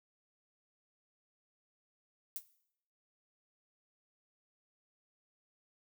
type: noise with exponential decay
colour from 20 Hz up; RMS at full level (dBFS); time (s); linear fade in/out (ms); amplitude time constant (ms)
violet; -35; 2.36-2.44; 1; 17
effects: noise-tail reverb RT60 0.7 s tail -17 dB re dry